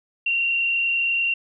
sine tone with frequency modulation, 2751 Hz, F7, 27 cents flat, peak -19 dBFS, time 0.26-1.34 s, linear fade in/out 5 ms, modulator 31.3 Hz, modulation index 1.2, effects none

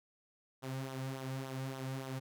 sawtooth tone with flanger, 132.6 Hz, C3, 23 cents sharp, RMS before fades -41 dBFS, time 0.62-2.2 s, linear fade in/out 20 ms, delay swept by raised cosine 0.41 to 3.01 ms, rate 3.5 Hz, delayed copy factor -0.6, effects none

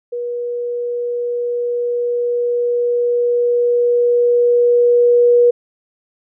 sine tone with level ramp, 481.9 Hz, B4, 43 cents flat, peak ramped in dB -20 to -7 dBFS, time 0.12-5.51 s, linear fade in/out 10 ms, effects none

